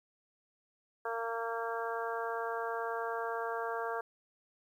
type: harmonic tone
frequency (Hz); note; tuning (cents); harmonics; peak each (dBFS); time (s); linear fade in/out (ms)
229.5; A#3; -27; 2 / 3 / 4 / 5 / 6 / 7; -38 / -40 / -41 / -42 / -43 / -43; 1.05-4.01; 5
effects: 11-bit